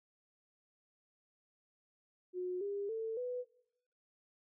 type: tone with pitch steps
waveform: sine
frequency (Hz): 363 / 402.8 / 446.9 / 495.9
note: F#4 / G4 / A4 / B4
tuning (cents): -33 / +47 / +27 / +7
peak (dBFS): -36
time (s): 2.33-3.45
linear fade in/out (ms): 50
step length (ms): 280
effects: noise-tail reverb RT60 1.0 s tail -24 dB re dry